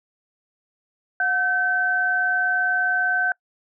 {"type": "tone pair together", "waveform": "sine", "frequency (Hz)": [725, 1536.2], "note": ["F#5", "G6"], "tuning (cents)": [-35, -35], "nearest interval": "octave + minor second", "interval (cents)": 1300, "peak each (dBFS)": [-26, -19], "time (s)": [1.2, 3.32], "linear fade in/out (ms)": 2, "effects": ["noise-tail reverb RT60 0.1 s tail -25 dB re dry"]}